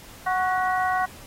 harmonic tone with a mistuned harmonic, 370 Hz, F#4, in tune, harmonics 2 / 3 / 4 / 5, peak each -23 / -27 / -29 / -31 dBFS, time 0.26-1.06 s, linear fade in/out 10 ms, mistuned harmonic 5, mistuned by +56 cents, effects pink hiss -46 dBFS RMS until 1.26 s + AAC 48 kbps

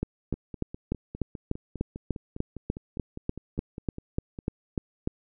two click trains, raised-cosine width 3 ms, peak -14 / -24 dBFS, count 18 / 21, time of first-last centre 0.03-5.075 / 0.34-4.389 s, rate 3.37 / 4.94 Hz, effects none

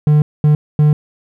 triangle tone bursts at uneven times, 150 Hz, D3, 37 cents sharp, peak -5 dBFS, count 3, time 0.07-0.22 / 0.44-0.55 / 0.79-0.93 s, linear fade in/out 2 ms, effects none

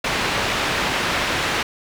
white low-pass noise, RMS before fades -22 dBFS, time 0.04-1.63 s, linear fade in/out 5 ms, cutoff 2700 Hz, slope 12 dB/octave, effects none

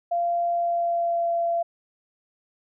sine tone with pitch glide, 690 to 681.3 Hz, F5 to F5, -21 to -43 cents, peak -21 dBFS, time 0.11-1.63 s, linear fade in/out 10 ms, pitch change -22 cents, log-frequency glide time 0.52-1.31 s, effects none

